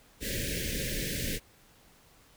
pink band-stop noise, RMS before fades -33 dBFS, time 0.2-1.4 s, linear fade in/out 50 ms, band 580 to 1600 Hz, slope 96 dB/octave, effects pink hiss -60 dBFS RMS until 2.36 s

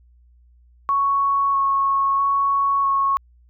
sine tone with vibrato, 1105 Hz, C#6, 6 cents flat, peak -16 dBFS, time 0.89-3.17 s, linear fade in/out 0 ms, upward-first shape square, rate 0.77 Hz, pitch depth 9 cents each way, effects added 60 Hz sine -50 dBFS peak until 3.49 s

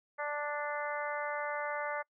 harmonic tone, 293.7 Hz, D4, in tune, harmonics 2 / 3 / 4 / 5 / 6 / 7, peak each -38 / -40 / -41 / -42 / -43 / -43 dBFS, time 0.18-2.03 s, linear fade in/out 20 ms, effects noise-tail reverb RT60 0.1 s tail -25 dB re dry

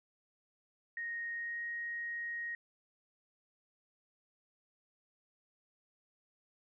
sine tone with pitch glide, 1864.7 to 1876.6 Hz, A#6 to A#6, 0 to +11 cents, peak -37 dBFS, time 0.97-2.55 s, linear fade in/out 2 ms, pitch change +11 cents, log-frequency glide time 1.34-1.62 s, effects none

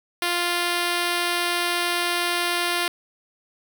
5% pulse tone, 349.2 Hz, F4, in tune, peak -10 dBFS, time 0.22-2.88 s, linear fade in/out 2 ms, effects none

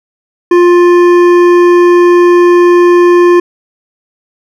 sine tone with hard clipping, 351.2 Hz, F4, 10 cents sharp, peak -4 dBFS, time 0.51-3.4 s, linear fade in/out 5 ms, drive 11 dB, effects none

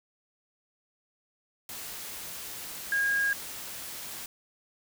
sine tone in noise, 1631 Hz, G#6, 32 cents flat, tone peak -24 dBFS, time 2.92-3.33 s, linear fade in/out 2 ms, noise white, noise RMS -40 dBFS, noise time 1.69-4.26 s, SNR +13 dB, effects none

